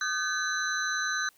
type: tone cluster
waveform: sine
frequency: 1226 / 1529 / 1700 / 4002 / 6120 Hz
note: D#6 / G6 / G#6 / B7 / G8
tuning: -26 / -44 / +40 / +22 / -42 cents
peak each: -35 / -30 / -36 / -36 / -36 dBFS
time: 0.01-1.29 s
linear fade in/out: 2 ms
effects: white hiss -63 dBFS RMS until 1.37 s